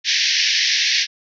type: band-pass noise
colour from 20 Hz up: white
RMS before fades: -18 dBFS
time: 0.04-1.07 s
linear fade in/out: 50 ms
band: 1700 to 5900 Hz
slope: 96 dB/octave
effects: none